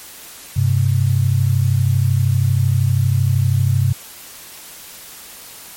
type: tone pair together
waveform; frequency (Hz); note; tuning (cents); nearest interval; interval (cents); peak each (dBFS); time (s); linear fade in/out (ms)
sine; 98.2 / 130.97; G2 / C3; +4 / +2; perfect fourth; 498; -15; 0.56-3.93; 10
effects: white hiss -37 dBFS RMS until 5.76 s + MP3 64 kbps